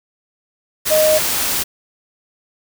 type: tone in noise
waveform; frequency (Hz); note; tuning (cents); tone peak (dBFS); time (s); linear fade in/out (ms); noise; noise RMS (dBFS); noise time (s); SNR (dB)
sine; 620; D#5; -6; -11; 0.9-1.19; 20; white; -19; 0.85-1.64; +5
effects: none